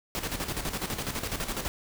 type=noise with tremolo; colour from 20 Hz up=pink; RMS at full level=-31 dBFS; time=0.15-1.68 s; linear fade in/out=0 ms; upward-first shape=square; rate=12 Hz; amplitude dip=60%; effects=none